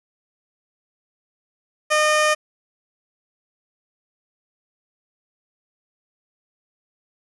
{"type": "tone", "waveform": "15% pulse", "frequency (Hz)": 610, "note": "D#5", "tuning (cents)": -34, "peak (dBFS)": -9, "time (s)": [1.9, 2.35], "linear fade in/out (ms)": 20, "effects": ["resampled to 24000 Hz", "8-bit"]}